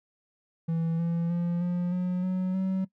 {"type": "tone with pitch steps", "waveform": "triangle", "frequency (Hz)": [164.81, 168.66, 172.6, 176.64, 180.77, 184.99, 189.32], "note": ["E3", "E3", "F3", "F3", "F#3", "F#3", "F#3"], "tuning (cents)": [0, 40, -20, 20, -40, 0, 40], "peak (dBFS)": -23, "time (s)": [0.68, 2.85], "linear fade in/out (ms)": 10, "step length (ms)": 310, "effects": ["noise-tail reverb RT60 0.1 s tail -19 dB re dry"]}